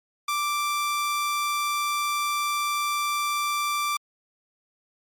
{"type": "tone", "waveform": "sawtooth", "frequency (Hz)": 1174.7, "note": "D6", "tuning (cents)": 0, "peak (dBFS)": -20, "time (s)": [0.28, 3.97], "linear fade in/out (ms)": 5, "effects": ["MP3 64 kbps"]}